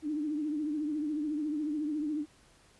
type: tone with vibrato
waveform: sine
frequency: 301.3 Hz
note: D4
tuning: 44 cents sharp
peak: -30 dBFS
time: 0.02-2.26 s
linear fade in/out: 50 ms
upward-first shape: triangle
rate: 14 Hz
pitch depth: 90 cents each way
effects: pink hiss -62 dBFS RMS until 2.79 s + resampled to 24000 Hz